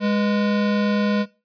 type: tone pair together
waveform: square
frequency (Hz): 206.1 / 490.5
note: G#3 / B4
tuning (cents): -13 / -12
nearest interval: octave + minor third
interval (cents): 1501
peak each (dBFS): -19 / -28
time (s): 0-1.26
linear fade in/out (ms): 50
effects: noise-tail reverb RT60 0.3 s tail -20 dB re dry + resampled to 11025 Hz